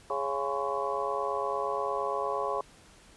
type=harmonic tone with a mistuned harmonic; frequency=138.59 Hz; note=C#3; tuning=in tune; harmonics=3 / 4 / 5 / 6 / 7 / 8; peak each=-35 / -34 / -37 / -38 / -35 / -35 dBFS; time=0.1-2.61 s; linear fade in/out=2 ms; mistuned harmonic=7; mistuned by=+87 cents; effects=pink hiss -56 dBFS RMS until 3.16 s + resampled to 24000 Hz